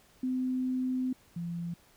sine tone pair in turn, 256.1 / 170.93 Hz, C4 / F3, -37 / -37 cents, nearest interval perfect fifth, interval 700 cents, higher first, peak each -28 / -33 dBFS, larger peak first, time 0.23-1.13 / 1.36-1.74 s, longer first, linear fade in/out 5 ms, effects pink hiss -62 dBFS RMS until 1.96 s

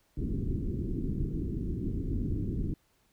pink low-pass noise, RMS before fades -32 dBFS, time 0.17-2.74 s, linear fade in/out 5 ms, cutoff 370 Hz, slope 48 dB/octave, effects pink hiss -70 dBFS RMS until 3.12 s

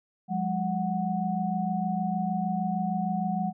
sine tone cluster, 177.7 / 204.2 / 739 Hz, F3 / G#3 / F#5, +30 / -29 / -2 cents, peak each -30 dBFS, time 0.28-3.53 s, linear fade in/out 50 ms, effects none

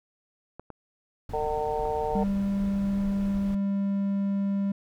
clicks, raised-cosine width 1 ms, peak -26 dBFS, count 3, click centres 0.596 / 0.703 / 1.854 s
brown noise, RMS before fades -38 dBFS, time 1.29-3.55 s, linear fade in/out 5 ms
harmonic tone, 151.5 Hz, D#3, 46 cents flat, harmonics 3 / 4 / 5 / 6, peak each -29 / -34 / -31 / -33 dBFS, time 1.33-2.24 s, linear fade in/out 10 ms
triangle tone, 198.3 Hz, G3, 20 cents sharp, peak -22 dBFS, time 2.15-4.72 s, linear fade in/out 5 ms
effects none

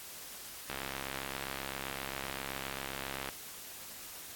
click train, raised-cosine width 0.3 ms, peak -21 dBFS, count 176, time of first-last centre 0.7-3.289 s, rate 67.6 Hz, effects white hiss -47 dBFS RMS until 4.35 s + AAC 64 kbps

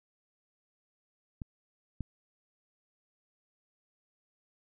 clicks, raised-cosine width 5 ms, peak -26 / -23 dBFS, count 2, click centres 1.418 / 2.007 s, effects none

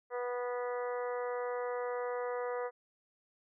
harmonic tone, 245.3 Hz, B3, 12 cents flat, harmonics 2 / 3 / 4 / 5 / 6 / 7 / 8, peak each -35 / -44 / -44 / -45 / -51 / -52 / -50 dBFS, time 0.1-2.71 s, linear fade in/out 50 ms, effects none

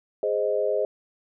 sine chord, Ab major, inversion none, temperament equal, 415.3 / 523.3 / 622.3 Hz, Ab4 / C5 / Eb5, 0 / 0 / 0 cents, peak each -26 dBFS, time 0.23-0.85 s, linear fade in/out 2 ms, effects none

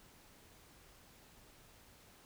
silence, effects pink hiss -62 dBFS RMS until 2.25 s

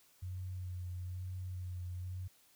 sine tone with vibrato, 90.9 Hz, F#2, 30 cents flat, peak -39 dBFS, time 0.22-2.28 s, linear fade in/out 10 ms, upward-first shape sine, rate 1.1 Hz, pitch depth 26 cents each way, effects white hiss -67 dBFS RMS until 2.55 s

